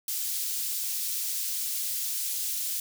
white high-pass noise, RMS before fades -31 dBFS, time 0.08-2.8 s, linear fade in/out 2 ms, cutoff 4300 Hz, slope 12 dB/octave, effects none

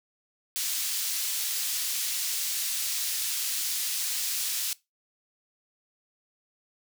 pink high-pass noise, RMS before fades -30 dBFS, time 0.56-4.73 s, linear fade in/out 0 ms, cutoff 4100 Hz, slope 12 dB/octave, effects noise-tail reverb RT60 0.2 s tail -20 dB re dry

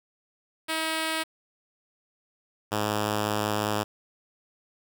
5% pulse tone pair in turn, 319.6 / 105.37 Hz, D#4 / G#2, +47 / +26 cents, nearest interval octave + perfect fifth, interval 1921 cents, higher first, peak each -15 / -14 dBFS, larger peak second, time 0.68-1.24 / 2.71-3.84 s, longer second, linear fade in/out 20 ms, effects 9-bit

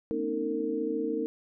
sine tone cluster, 224.1 / 254.2 / 276.6 / 310.6 / 455.1 Hz, A3 / C4 / C#4 / D#4 / A#4, +32 / -50 / -4 / -3 / -42 cents, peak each -38 / -38 / -38 / -32 / -31 dBFS, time 0.11-1.26 s, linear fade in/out 0 ms, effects none

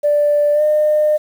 sine tone with pitch glide, 587.3 to 605.9 Hz, D5 to D#5, 0 to -46 cents, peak -10 dBFS, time 0.03-1.18 s, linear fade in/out 20 ms, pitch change +54 cents, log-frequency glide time 0.53-0.62 s, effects tanh soft clip ceiling -6 dBFS + 7-bit

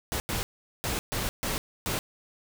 pink noise bursts at uneven times, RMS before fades -30 dBFS, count 6, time 0.12-0.2 / 0.29-0.43 / 0.84-0.99 / 1.12-1.29 / 1.43-1.58 / 1.86-1.99 s, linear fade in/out 0 ms, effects none

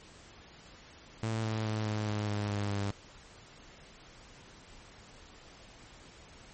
sawtooth tone with pitch steps, 111.5 / 109.9 / 108.33 / 106.77 / 105.24 / 103.73 / 102.25 / 100.78 Hz, A2 / A2 / A2 / G#2 / G#2 / G#2 / G#2 / G2, +23 / -2 / -26 / +48 / +23 / -2 / -26 / +48 cents, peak -27 dBFS, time 1.23-2.91 s, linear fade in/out 0 ms, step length 210 ms, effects pink hiss -54 dBFS RMS until 6.53 s + MP3 32 kbps

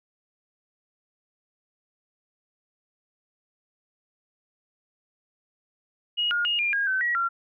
sine tone with pitch steps, 2886 / 1424 / 2856 / 2403 / 1628 / 1531 / 1916 / 1374 Hz, F#7 / F6 / F7 / D7 / G#6 / G6 / A#6 / F6, -44 / +33 / +38 / +39 / -35 / -41 / +47 / -29 cents, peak -22 dBFS, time 6.17-7.29 s, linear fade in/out 20 ms, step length 140 ms, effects none

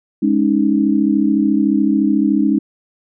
sine chord, Ab suspended fourth, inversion none, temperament equal, 207.7 / 277.2 / 311.1 Hz, Ab3 / Db4 / Eb4, 0 / 0 / 0 cents, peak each -16 dBFS, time 0.22-2.59 s, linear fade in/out 10 ms, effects none

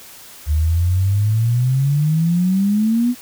sine exponential sweep, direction up, 73.42 to 250 Hz, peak -13 dBFS, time 0.46-3.15 s, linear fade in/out 50 ms, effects white hiss -40 dBFS RMS until 3.21 s

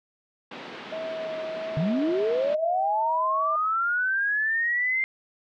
pink band-pass noise, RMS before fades -40 dBFS, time 0.51-2.55 s, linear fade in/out 5 ms, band 200 to 3700 Hz, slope 24 dB/octave
sine tone with vibrato, 640 Hz, D#5, 49 cents sharp, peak -30 dBFS, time 0.92-3.56 s, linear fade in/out 5 ms, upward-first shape triangle, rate 1.6 Hz, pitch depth 16 cents each way
sine linear sweep, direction up, 141.5 to 2105 Hz, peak -22 dBFS, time 1.77-5.04 s, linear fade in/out 0 ms
effects none

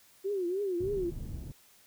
sine tone with vibrato, 376.1 Hz, F#4, 28 cents sharp, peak -29 dBFS, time 0.24-1.11 s, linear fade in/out 20 ms, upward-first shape triangle, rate 3.3 Hz, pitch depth 180 cents each way
pink low-pass noise, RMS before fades -40 dBFS, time 0.8-1.52 s, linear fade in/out 5 ms, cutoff 200 Hz, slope 12 dB/octave
effects white hiss -61 dBFS RMS until 1.86 s

